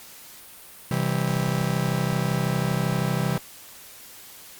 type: chord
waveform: 45% pulse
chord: C major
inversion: none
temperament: just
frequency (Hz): 130.81 / 163.52 / 196.22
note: C3 / E3 / G3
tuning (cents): 0 / -14 / +2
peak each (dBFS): -26 / -26 / -29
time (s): 0.91-3.38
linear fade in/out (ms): 2
effects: white hiss -45 dBFS RMS until 4.59 s + Opus 48 kbps